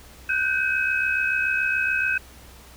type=tone cluster; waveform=sine; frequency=1488 / 1555 / 2546 Hz; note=F#6 / G6 / D#7; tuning=+9 / -14 / +39 cents; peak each=-27 / -24 / -24 dBFS; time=0.29-2.18 s; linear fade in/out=5 ms; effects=added 63 Hz sine -48 dBFS peak until 2.76 s + pink hiss -48 dBFS RMS until 2.76 s